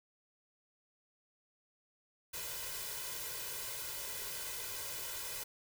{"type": "noise with comb filter", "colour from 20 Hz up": "white", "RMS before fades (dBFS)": -42, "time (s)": [2.33, 5.44], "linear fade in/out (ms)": 10, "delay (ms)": 2, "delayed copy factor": 0.85, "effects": []}